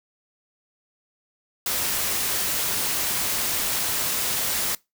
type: noise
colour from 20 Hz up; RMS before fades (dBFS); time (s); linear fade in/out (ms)
white; -25; 1.66-4.75; 2
effects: noise-tail reverb RT60 0.2 s tail -22 dB re dry